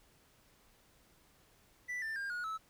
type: tone with pitch steps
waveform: triangle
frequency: 1975.5 / 1780.4 / 1604.6 / 1446.2 / 1303.3 Hz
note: B6 / A6 / G6 / F#6 / E6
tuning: 0 / +20 / +40 / -40 / -20 cents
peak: -35 dBFS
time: 1.88-2.58 s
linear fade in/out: 20 ms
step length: 140 ms
effects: pink hiss -67 dBFS RMS until 2.69 s